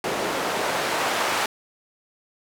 white noise with band-pass filter sweep, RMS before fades -25 dBFS, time 0.04-1.46 s, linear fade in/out 2 ms, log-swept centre 450 to 910 Hz, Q 0.87, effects none

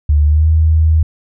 sine tone with pitch glide, 74 to 79.31 Hz, D2 to D#2, +14 to +34 cents, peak -7 dBFS, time 0.09-1.03 s, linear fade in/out 5 ms, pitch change +120 cents, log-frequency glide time 0.24-0.48 s, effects none

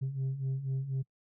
sine beating tone pair, 130.81 / 134.91 Hz, C3 / C#3, 0 / -47 cents, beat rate 4.1 Hz, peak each -35 / -30 dBFS, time 0.01-1.03 s, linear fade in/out 20 ms, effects noise-tail reverb RT60 0.1 s tail -25 dB re dry + tanh soft clip ceiling -28 dBFS

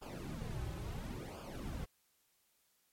brown noise with flanger, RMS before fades -43 dBFS, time 0.01-1.86 s, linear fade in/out 20 ms, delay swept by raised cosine 0.5 to 4.4 ms, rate 0.72 Hz, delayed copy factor -0.8, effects white hiss -75 dBFS RMS until 2.92 s + MP3 64 kbps

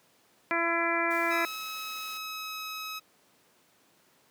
harmonic tone, 336.6 Hz, E4, 36 cents sharp, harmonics 1 / 2 / 3 / 4 / 5 / 6 / 7, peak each -33 / -33 / -33 / -33 / -33 / -33 / -33 dBFS, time 0.51-1.45 s, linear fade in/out 0 ms
white noise, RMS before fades -49 dBFS, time 1.1-2.18 s, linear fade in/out 10 ms
15% pulse tone with pitch glide, 1286 to 1277.9 Hz, E6 to D#6, -43 to +46 cents, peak -29 dBFS, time 1.3-3 s, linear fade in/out 20 ms, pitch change -11 cents, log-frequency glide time 1.51-2.61 s
effects pink hiss -64 dBFS RMS until 4.3 s + high-pass 200 Hz 12 dB/octave

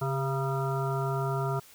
harmonic tone with a mistuned harmonic, 136.3 Hz, C#3, 29 cents flat, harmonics 1 / 3 / 5 / 7 / 9 / 10, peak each -29 / -34 / -36 / -37 / -39 / -39 dBFS, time 0.01-1.6 s, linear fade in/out 10 ms, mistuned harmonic 3, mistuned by -44 cents, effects white hiss -54 dBFS RMS until 1.74 s

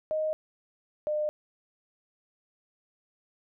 sine tone pair in turn, 622.3 / 604.2 Hz, D#5 / D5, 0 / +49 cents, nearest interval minor second, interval 51 cents, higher first, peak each -26 dBFS, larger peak neither, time 0.11-0.33 / 1.07-1.29 s, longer neither, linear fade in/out 0 ms, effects none

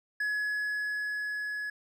triangle tone with level ramp, 1691 Hz, G#6, 31 cents sharp, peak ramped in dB -26 to -31 dBFS, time 0.2-1.7 s, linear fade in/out 5 ms, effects none

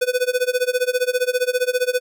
square tone with tremolo, 499.3 Hz, B4, 19 cents sharp, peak -15 dBFS, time 0.01-2 s, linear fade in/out 10 ms, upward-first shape sine, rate 15 Hz, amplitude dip 95%, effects none

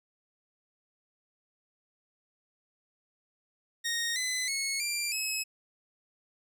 15% pulse tone with pitch steps, 1861 / 2018 / 2188 / 2372 / 2572 Hz, A#6 / B6 / C#7 / D7 / E7, -3 / +37 / -23 / +17 / -43 cents, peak -23 dBFS, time 3.84-5.44 s, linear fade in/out 20 ms, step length 320 ms, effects none

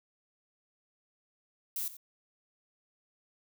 violet noise with echo, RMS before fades -35 dBFS, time 1.76-1.88 s, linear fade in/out 2 ms, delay 89 ms, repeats 1, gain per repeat -14 dB, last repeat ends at 1.969 s, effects none

